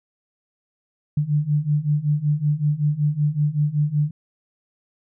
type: beating tone pair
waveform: sine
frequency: 145.7 / 151 Hz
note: D3 / D3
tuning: -13 / +48 cents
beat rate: 5.3 Hz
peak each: -22 / -20 dBFS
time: 1.17-4.11 s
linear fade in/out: 5 ms
effects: none